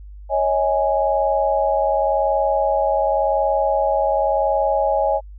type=chord; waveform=sine; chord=C# suspended second; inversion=none; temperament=equal with one note detuned; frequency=554.4 / 635.3 / 830.6 Hz; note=C#5 / D#5 / G#5; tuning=0 / +36 / 0 cents; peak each=-20 dBFS; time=0.29-5.21 s; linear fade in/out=50 ms; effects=added 50 Hz sine -35 dBFS peak until 5.38 s